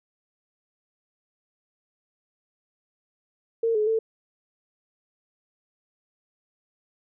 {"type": "tone with pitch steps", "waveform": "sine", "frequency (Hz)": [457, 425.8, 445.8], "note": ["A#4", "G#4", "A4"], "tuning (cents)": [-34, 43, 23], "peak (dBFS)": -20, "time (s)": [3.63, 3.99], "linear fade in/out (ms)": 5, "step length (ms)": 120, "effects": []}